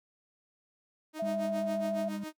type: tone with tremolo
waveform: sawtooth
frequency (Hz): 311.1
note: D#4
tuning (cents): 0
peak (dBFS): -33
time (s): 1.13-2.33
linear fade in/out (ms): 50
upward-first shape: sine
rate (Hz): 7.2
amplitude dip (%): 85
type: tone with vibrato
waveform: sine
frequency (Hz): 659.3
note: E5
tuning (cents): 0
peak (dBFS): -30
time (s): 1.19-2.09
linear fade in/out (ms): 10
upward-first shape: sine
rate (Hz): 14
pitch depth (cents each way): 9
type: tone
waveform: triangle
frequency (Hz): 201.7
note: G3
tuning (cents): +50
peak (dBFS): -33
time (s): 1.22-2.24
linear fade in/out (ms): 5
effects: noise-tail reverb RT60 0.1 s tail -24 dB re dry